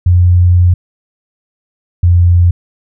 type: tone pair in turn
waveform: sine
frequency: 88.9 / 87.52 Hz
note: F2 / F2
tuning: +31 / +4 cents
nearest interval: unison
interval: 27 cents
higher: first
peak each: -4 dBFS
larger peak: neither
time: 0.06-0.74 / 2.03-2.51 s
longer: first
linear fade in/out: 5 ms
effects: none